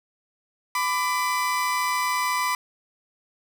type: tone pair together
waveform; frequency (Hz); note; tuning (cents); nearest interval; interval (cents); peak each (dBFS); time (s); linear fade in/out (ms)
30% pulse; 1000.7 / 1174.7; B5 / D6; +23 / 0; minor third; 277; -21 / -25; 0.75-2.55; 2
effects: none